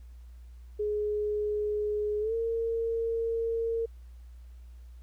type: tone with pitch glide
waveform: sine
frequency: 419.5 to 457.5 Hz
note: G#4 to A#4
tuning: +17 to -32 cents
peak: -27 dBFS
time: 0.79-3.86 s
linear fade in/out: 10 ms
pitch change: +151 cents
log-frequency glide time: 2.2-2.34 s
effects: added 60 Hz sine -45 dBFS peak until 5.02 s + pink hiss -69 dBFS RMS until 5.02 s